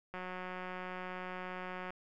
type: click train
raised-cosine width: 0.5 ms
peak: -28 dBFS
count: 324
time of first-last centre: 0.14-1.905 s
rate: 183 Hz
effects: none